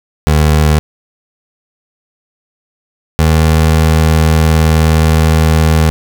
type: tone pair in turn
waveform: 25% pulse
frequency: 76.4 / 79.32 Hz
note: D#2 / D#2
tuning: -31 / +34 cents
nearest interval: minor second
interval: 65 cents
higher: second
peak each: -3 dBFS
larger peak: neither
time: 0.27-0.79 / 3.19-5.9 s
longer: second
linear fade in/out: 0 ms
effects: none